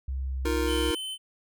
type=tone with pitch glide; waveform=sine; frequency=66.2 to 64.5 Hz; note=C2 to C2; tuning=+21 to -24 cents; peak=-28 dBFS; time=0.08-0.91 s; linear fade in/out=5 ms; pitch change=-45 cents; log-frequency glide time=0.26-0.5 s
type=chord; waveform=square; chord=Eb suspended second; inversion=none; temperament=just; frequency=311.1 / 350 / 466.7 Hz; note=Eb4 / F4 / Bb4; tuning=0 / +4 / +2 cents; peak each=-31 dBFS; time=0.45-0.95 s; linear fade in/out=5 ms
type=tone; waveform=square; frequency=3060 Hz; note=G7; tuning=42 cents flat; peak=-33 dBFS; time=0.66-1.18 s; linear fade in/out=50 ms
effects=none